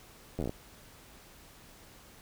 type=slowing click train; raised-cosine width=2 ms; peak=-21 dBFS; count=8; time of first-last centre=0.39-0.494 s; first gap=11 ms; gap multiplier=1.1; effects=pink hiss -55 dBFS RMS until 2.21 s